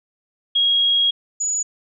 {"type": "tone pair in turn", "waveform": "sine", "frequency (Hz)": [3288, 6891], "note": ["G#7", "A8"], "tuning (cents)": [-18, -37], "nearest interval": "octave + minor second", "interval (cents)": 1281, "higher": "second", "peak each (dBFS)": [-14, -19], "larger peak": "first", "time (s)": [[0.55, 1.11], [1.4, 1.63]], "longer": "first", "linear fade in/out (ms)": 10, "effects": []}